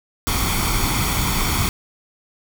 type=noise with comb filter; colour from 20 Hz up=pink; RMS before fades=-20 dBFS; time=0.27-1.69 s; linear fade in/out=0 ms; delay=0.89 ms; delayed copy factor=+0.65; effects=none